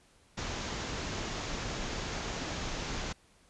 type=low-pass noise; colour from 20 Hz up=pink; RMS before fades=-37 dBFS; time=0.37-3.13 s; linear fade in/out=10 ms; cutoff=7200 Hz; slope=96 dB/octave; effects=pink hiss -64 dBFS RMS until 3.49 s + resampled to 24000 Hz